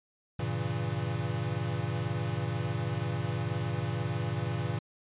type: chord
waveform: square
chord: G diminished seventh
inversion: none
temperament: equal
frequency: 98 / 116.54 / 138.59 / 164.81 Hz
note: G2 / Bb2 / Db3 / Fb3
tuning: 0 / 0 / 0 / 0 cents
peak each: -38 / -34 / -37 / -38 dBFS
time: 0.39-4.79 s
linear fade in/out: 5 ms
effects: resampled to 8000 Hz